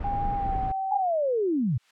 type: noise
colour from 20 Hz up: brown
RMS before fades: -31 dBFS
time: 0-0.72 s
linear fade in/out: 5 ms
type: tone with pitch glide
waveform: sine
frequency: 806 to 769.2 Hz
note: G5 to G5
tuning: +48 to -33 cents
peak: -26 dBFS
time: 0.04-1 s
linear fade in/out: 5 ms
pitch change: -81 cents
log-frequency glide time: 0.35-0.59 s
type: linear sweep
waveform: sine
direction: down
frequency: 849 to 103.7 Hz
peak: -22 dBFS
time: 0.91-1.78 s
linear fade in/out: 10 ms
type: noise with exponential growth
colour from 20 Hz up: violet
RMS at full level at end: -36 dBFS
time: 1.4-1.91 s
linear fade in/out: 5 ms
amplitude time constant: 110 ms
effects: low-pass 2000 Hz 12 dB/octave